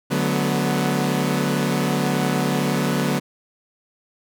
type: chord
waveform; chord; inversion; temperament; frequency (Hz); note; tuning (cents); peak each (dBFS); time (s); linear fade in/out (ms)
sawtooth; B minor seventh; first; equal with one note detuned; 146.83 / 185 / 215.5 / 246.9; D3 / F#3 / A3 / B3; 0 / 0 / -36 / 0; -20 / -20 / -24 / -20; 0.1-3.2; 20
effects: none